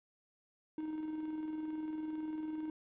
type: tone with tremolo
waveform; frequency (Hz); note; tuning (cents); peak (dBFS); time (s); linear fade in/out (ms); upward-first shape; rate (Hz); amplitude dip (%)
triangle; 311.1; D#4; 0; -34; 0.78-2.7; 2; square; 20; 35
effects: resampled to 8000 Hz + 12-bit